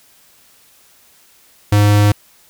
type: tone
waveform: square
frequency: 103.4 Hz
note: G#2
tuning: 7 cents flat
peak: -9 dBFS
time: 1.72-2.12 s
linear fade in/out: 5 ms
effects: white hiss -50 dBFS RMS until 2.49 s